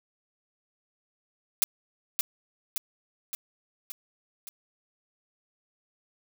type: noise with echo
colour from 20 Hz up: blue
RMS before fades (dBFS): -22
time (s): 1.62-1.64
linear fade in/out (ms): 0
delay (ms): 570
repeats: 5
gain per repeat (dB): -4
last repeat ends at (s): 4.49
effects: none